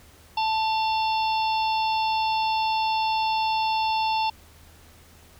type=harmonic tone with a mistuned harmonic; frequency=880 Hz; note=A5; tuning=in tune; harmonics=1 / 3 / 4 / 5 / 6; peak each=-22 / -32 / -34 / -36 / -38 dBFS; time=0.37-4.3 s; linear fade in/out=5 ms; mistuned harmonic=3; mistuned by=+58 cents; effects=added 80 Hz sine -53 dBFS peak until 5.39 s + pink hiss -53 dBFS RMS until 5.39 s